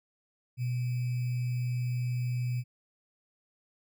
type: tone with sample-and-hold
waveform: sine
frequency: 123.47 Hz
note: B2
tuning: in tune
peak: -28 dBFS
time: 0.57-2.64 s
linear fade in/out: 50 ms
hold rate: 2450 Hz
effects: none